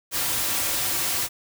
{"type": "noise with comb filter", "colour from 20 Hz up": "white", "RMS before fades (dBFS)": -25, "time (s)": [0.11, 1.29], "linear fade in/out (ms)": 50, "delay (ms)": 4.7, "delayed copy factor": -0.55, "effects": []}